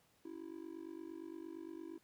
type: tone with amplitude modulation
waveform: triangle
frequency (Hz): 329.6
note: E4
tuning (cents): 0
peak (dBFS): -40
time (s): 0.25-1.98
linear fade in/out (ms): 5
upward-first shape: sine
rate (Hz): 48.7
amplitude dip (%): 95
effects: pink hiss -72 dBFS RMS until 2.03 s + high-pass 80 Hz 12 dB/octave